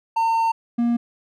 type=tone pair in turn; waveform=triangle; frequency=908 / 236.6 Hz; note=A#5 / A#3; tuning=-46 / +26 cents; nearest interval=octave + major seventh; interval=2328 cents; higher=first; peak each=-15 dBFS; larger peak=neither; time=0.16-0.52 / 0.78-0.97 s; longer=first; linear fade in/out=10 ms; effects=none